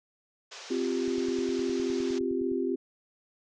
white band-pass noise, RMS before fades -45 dBFS, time 0.51-2.19 s, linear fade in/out 10 ms, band 380 to 6500 Hz, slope 48 dB/octave
sine chord, C suspended fourth, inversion none, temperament just, 261.6 / 348.8 / 392.4 Hz, C4 / F4 / G4, 0 / -2 / +2 cents, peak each -31 dBFS, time 0.7-2.76 s, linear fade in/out 10 ms
click train, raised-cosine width 3 ms, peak -34 dBFS, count 15, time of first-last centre 1.08-2.517 s, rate 9.74 Hz
effects none

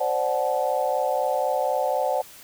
sine chord, D dominant seventh, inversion third, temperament equal with one note detuned, 523.3 / 587.3 / 740 / 865.9 Hz, C5 / D5 / F#5 / A5, 0 / 0 / 0 / -28 cents, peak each -26 / -26 / -26 / -29 dBFS, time 0-2.22 s, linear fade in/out 10 ms, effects white hiss -46 dBFS RMS until 2.43 s

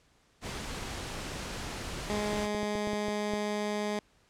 pink noise, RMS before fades -38 dBFS, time 0.41-2.49 s, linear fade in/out 50 ms
15% pulse tone, 208.8 Hz, G#3, 10 cents sharp, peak -24 dBFS, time 2.1-3.99 s, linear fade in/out 0 ms
clicks, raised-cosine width 2 ms, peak -24 dBFS, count 8, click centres 2.332 / 2.548 / 2.631 / 2.754 / 2.873 / 2.933 / 3.084 / 3.336 s
effects pink hiss -66 dBFS RMS until 4.29 s + low-pass 8000 Hz 12 dB/octave

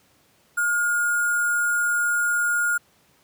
sine tone with sample-and-hold, 1422 Hz, F6, 31 cents sharp, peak -19 dBFS, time 0.57-2.78 s, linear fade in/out 10 ms, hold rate 8820 Hz, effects pink hiss -60 dBFS RMS until 3.23 s + high-pass 100 Hz 12 dB/octave

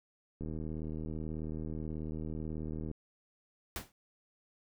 click train, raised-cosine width 3 ms, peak -28 dBFS, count 197, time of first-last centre 0.41-2.913 s, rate 78.3 Hz
pink noise with exponential decay, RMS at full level -35 dBFS, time 3.76-3.92 s, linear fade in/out 1 ms, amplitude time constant 34 ms
effects none

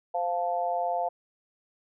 sine tone with amplitude modulation, 698.5 Hz, F5, in tune, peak -21 dBFS, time 0.14-1.09 s, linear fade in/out 10 ms, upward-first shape sine, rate 179 Hz, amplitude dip 100%, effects none

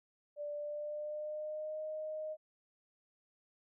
sine tone with pitch glide, 587.3 to 620.1 Hz, D5 to D#5, 0 to -6 cents, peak -38 dBFS, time 0.36-2.37 s, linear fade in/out 50 ms, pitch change +94 cents, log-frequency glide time 0.53-1.81 s, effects none

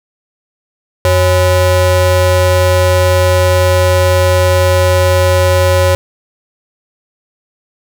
square ring-modulated tone, 230 Hz, A#3, 23 cents flat, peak -5 dBFS, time 1.05-5.95 s, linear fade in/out 0 ms, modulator 319 Hz, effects none

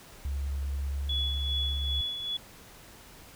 sine tone with pitch glide, 69.3 to 70.88 Hz, C#2 to C#2, 0 to +39 cents, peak -29 dBFS, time 0.25-2.01 s, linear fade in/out 0 ms, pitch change +39 cents, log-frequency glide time 0.89-1.21 s
sine tone with tremolo, 3400 Hz, G#7, 40 cents sharp, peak -28 dBFS, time 1.09-2.37 s, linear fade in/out 5 ms, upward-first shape sine, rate 2.5 Hz, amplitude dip 50%
effects pink hiss -51 dBFS RMS until 3.35 s

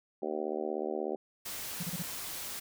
harmonic tone, 76.6 Hz, D#2, 27 cents flat, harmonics 3 / 4 / 5 / 6 / 7 / 8 / 9 / 10, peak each -43 / -41 / -36 / -40 / -40 / -42 / -44 / -44 dBFS, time 0.22-1.16 s, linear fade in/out 5 ms
white noise, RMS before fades -40 dBFS, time 1.45-2.6 s, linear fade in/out 10 ms
triangle tone bursts, 172.6 Hz, F3, 20 cents flat, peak -32 dBFS, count 4, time 1.8-2.025 s, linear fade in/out 5 ms, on 33 ms, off 31 ms
effects none

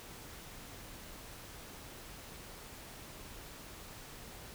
silence, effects pink hiss -50 dBFS RMS until 4.54 s

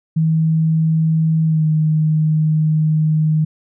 sine tone with pitch glide, 160 to 155.62 Hz, D#3 to D#3, +49 to +1 cents, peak -12 dBFS, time 0.16-3.45 s, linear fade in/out 10 ms, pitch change -48 cents, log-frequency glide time 1.45-1.65 s, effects none

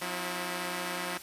5% pulse tone cluster, 179.1 / 264.9 / 327 Hz, F3 / C4 / E4, +44 / +22 / -14 cents, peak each -24 / -32 / -26 dBFS, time 0.01-1.18 s, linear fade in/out 10 ms, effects white hiss -47 dBFS RMS until 1.22 s + resampled to 32000 Hz

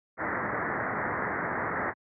white low-pass noise, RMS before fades -31 dBFS, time 0.17-1.94 s, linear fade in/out 50 ms, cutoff 2000 Hz, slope 96 dB/octave, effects high-pass 100 Hz 12 dB/octave

